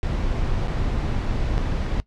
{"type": "noise with dropouts", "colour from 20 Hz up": "brown", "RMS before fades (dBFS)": -23, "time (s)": [0.03, 2], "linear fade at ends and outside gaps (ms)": 0, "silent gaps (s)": [[0.674, 0.682], [1.58, 1.586]], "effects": ["noise-tail reverb RT60 0.1 s tail -18 dB re dry", "low-pass 5000 Hz 12 dB/octave"]}